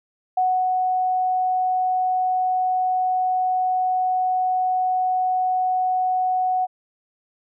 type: tone with ADSR envelope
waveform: sine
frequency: 740 Hz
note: F#5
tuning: in tune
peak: -16 dBFS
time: 0.37-6.67 s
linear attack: 6 ms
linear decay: 280 ms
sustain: -2 dB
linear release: 31 ms
effects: none